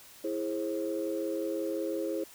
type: chord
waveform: sine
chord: E augmented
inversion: none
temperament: equal with one note detuned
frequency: 329.6 / 415.3 / 531.8 Hz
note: E4 / G#4 / B#4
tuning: 0 / 0 / +28 cents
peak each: -33 / -35 / -34 dBFS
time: 0.24-2.24 s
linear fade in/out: 5 ms
effects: tanh soft clip ceiling -22 dBFS + white hiss -53 dBFS RMS until 2.34 s